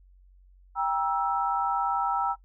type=chord; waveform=sine; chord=E diminished; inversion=first; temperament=just; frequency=791.1 / 949.3 / 1318.5 Hz; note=G5 / Bb5 / E6; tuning=+16 / +31 / 0 cents; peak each=-28 dBFS; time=0.75-2.36 s; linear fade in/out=50 ms; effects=noise-tail reverb RT60 0.1 s tail -19 dB re dry + added 46 Hz sine -53 dBFS peak until 2.44 s